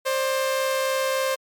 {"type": "tone pair together", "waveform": "sawtooth", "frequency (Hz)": [529, 592.4], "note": ["C5", "D5"], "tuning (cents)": [19, 15], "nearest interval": "major second", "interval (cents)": 196, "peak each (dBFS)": [-18, -27], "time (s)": [0.05, 1.36], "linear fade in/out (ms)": 20, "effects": ["MP3 96 kbps"]}